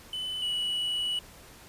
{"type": "tone pair in turn", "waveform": "triangle", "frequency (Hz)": [3012, 2942], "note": ["F#7", "F#7"], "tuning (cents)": [30, -11], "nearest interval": "unison", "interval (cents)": 41, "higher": "first", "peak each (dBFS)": [-30, -26], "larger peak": "second", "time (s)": [[0.13, 0.42], [0.42, 1.19]], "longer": "second", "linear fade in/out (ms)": 2, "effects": ["pink hiss -51 dBFS RMS until 1.68 s", "resampled to 32000 Hz"]}